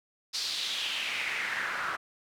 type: noise with band-pass filter sweep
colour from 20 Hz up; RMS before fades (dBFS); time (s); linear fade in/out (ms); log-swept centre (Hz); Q
pink; -33; 0.33-1.97; 20; 4800 to 1300; 3.3
effects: none